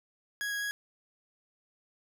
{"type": "tone with pitch steps", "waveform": "40% pulse", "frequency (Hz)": [1660, 1651, 1660], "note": ["G#6", "G#6", "G#6"], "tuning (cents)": [-1, -11, -1], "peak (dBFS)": -31, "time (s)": [0.41, 0.71], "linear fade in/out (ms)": 0, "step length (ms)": 100, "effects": []}